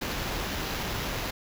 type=noise with sample-and-hold; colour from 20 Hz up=pink; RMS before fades=-32 dBFS; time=0.01-1.31 s; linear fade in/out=10 ms; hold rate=8820 Hz; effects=none